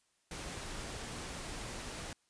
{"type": "noise", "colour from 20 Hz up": "pink", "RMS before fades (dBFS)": -43, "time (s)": [0.31, 2.13], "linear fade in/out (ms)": 2, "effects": ["white hiss -75 dBFS RMS until 2.29 s", "resampled to 22050 Hz"]}